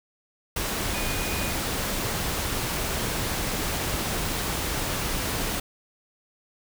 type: tone in noise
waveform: sine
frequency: 2467 Hz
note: D#7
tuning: 15 cents flat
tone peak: -36 dBFS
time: 0.94-1.51 s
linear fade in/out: 5 ms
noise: pink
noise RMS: -28 dBFS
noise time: 0.56-5.6 s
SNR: -11 dB
effects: none